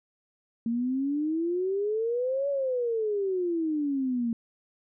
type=exponential two-way sweep; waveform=sine; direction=up then down; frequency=227.4 to 570 to 227.4 Hz; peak=-25 dBFS; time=0.66-4.33 s; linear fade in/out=2 ms; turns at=2.49 s; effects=none